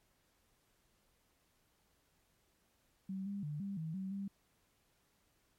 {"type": "tone with pitch steps", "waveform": "sine", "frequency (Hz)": [191.5, 200.4, 148.5, 198.1, 159.9, 190.5, 197.6], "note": ["G3", "G3", "D3", "G3", "D#3", "G3", "G3"], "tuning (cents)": [-40, 38, 20, 18, 48, -49, 14], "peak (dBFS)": -38, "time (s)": [3.09, 4.28], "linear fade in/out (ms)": 5, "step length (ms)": 170, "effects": ["pink hiss -75 dBFS RMS until 5.58 s", "MP3 64 kbps"]}